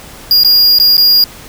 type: tone with dropouts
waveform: square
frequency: 4840 Hz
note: D#8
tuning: 49 cents flat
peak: -5 dBFS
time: 0.31-1.24 s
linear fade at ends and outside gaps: 1 ms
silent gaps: 0.435-0.447 / 0.786-0.799 / 0.969-0.979 s
effects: pink hiss -33 dBFS RMS until 1.48 s